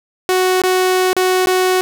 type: tone with dropouts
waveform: sawtooth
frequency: 370 Hz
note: F#4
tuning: in tune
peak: -8 dBFS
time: 0.29-1.81 s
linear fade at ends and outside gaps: 0 ms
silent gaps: 0.618-0.637 / 1.131-1.166 / 1.459-1.471 s
effects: none